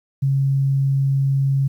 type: tone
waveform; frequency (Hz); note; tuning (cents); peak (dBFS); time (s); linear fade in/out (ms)
sine; 136.8; C#3; -23; -15; 0.22-1.68; 10
effects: 9-bit